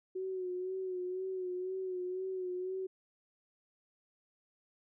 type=tone with vibrato; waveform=sine; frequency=370 Hz; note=F#4; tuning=in tune; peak=-35 dBFS; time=0.15-2.87 s; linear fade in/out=10 ms; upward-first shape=sine; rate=2 Hz; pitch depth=42 cents each way; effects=none